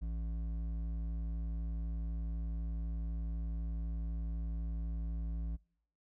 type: tone with hard clipping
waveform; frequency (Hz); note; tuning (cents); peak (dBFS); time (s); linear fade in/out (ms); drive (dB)
triangle; 56; A1; +31; -37; 0.01-5.57; 20; 12
effects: noise-tail reverb RT60 0.6 s tail -25 dB re dry